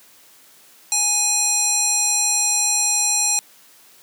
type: tone with band-pass filter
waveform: square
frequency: 830.6 Hz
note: G#5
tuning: in tune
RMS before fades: -19 dBFS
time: 0.92-3.39 s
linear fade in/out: 0 ms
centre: 7200 Hz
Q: 3.7
effects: white hiss -50 dBFS RMS until 4.02 s + high-pass 150 Hz 12 dB/octave